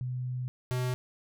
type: tone pair in turn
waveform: sine / square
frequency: 126 / 126 Hz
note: B2 / B2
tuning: +35 / +35 cents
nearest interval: unison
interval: 0 cents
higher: neither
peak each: -31 / -29 dBFS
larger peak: second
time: 0.01-0.48 / 0.71-0.94 s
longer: first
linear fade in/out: 0 ms
effects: none